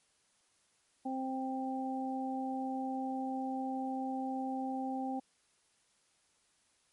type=harmonic tone; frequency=262.7 Hz; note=C4; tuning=7 cents sharp; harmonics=1 / 2 / 3; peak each=-36 / -45 / -38 dBFS; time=1.05-5.2 s; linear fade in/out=10 ms; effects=white hiss -72 dBFS RMS until 6.92 s + MP3 48 kbps